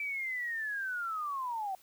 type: linear sweep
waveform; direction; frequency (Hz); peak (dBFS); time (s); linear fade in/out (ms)
sine; down; 2326 to 740; -33; 0-1.75; 2
effects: white hiss -62 dBFS RMS until 1.82 s